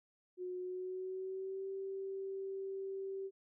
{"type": "tone with pitch glide", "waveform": "sine", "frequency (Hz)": [363.6, 387.5], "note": ["F#4", "G4"], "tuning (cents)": [-30, -20], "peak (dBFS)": -39, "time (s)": [0.37, 3.31], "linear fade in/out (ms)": 50, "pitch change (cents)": 110, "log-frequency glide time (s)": [0.59, 1.68], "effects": []}